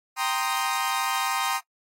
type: chord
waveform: sawtooth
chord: C minor seventh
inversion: second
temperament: equal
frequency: 784 / 932.3 / 1046.5 / 1244.5 Hz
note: G5 / Bb5 / C6 / Eb6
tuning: 0 / 0 / 0 / 0 cents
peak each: -26 dBFS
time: 0.16-1.61 s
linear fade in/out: 50 ms
effects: noise-tail reverb RT60 0.1 s tail -24 dB re dry + AAC 48 kbps